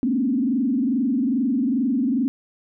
sine tone with frequency modulation, 254.5 Hz, C4, 48 cents flat, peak -18 dBFS, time 0.03-2.28 s, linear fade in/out 0 ms, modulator 22.4 Hz, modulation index 1.4, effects none

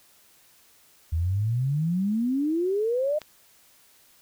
sine exponential sweep, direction up, 77.78 to 622.3 Hz, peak -22 dBFS, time 1.12-3.19 s, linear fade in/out 10 ms
click, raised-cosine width 0.2 ms, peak -22 dBFS, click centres 3.217 s
effects white hiss -58 dBFS RMS until 4.21 s

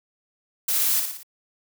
blue noise with echo, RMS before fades -23 dBFS, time 0.68-1 s, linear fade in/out 5 ms, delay 58 ms, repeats 4, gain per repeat -5 dB, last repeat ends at 1.232 s, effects none

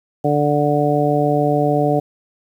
harmonic tone, 146.83 Hz, D3, in tune, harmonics 1 / 2 / 3 / 4 / 5, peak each -20 / -20 / -20 / -20 / -20 dBFS, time 0.24-2 s, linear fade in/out 10 ms, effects 8-bit

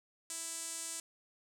sawtooth tone with band-pass filter, 329.6 Hz, E4, in tune, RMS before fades -42 dBFS, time 0.3-1 s, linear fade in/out 2 ms, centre 8100 Hz, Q 3.2, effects none

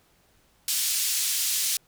white band-pass noise, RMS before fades -26 dBFS, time 0.68-1.77 s, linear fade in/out 2 ms, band 3400 to 11000 Hz, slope 12 dB/octave, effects pink hiss -63 dBFS RMS until 1.87 s

